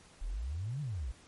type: exponential two-way sweep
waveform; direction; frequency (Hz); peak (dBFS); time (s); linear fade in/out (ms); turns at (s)
sine; up then down; 34.65 to 153.6 to 53.3; -34; 0.21-1.12; 10; 0.81
effects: pink hiss -59 dBFS RMS until 1.27 s + MP3 48 kbps